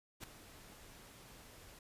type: noise with ADSR envelope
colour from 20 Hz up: pink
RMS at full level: -44 dBFS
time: 0.2-1.79 s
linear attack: 37 ms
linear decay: 3 ms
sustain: -13 dB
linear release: 3 ms
effects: resampled to 32000 Hz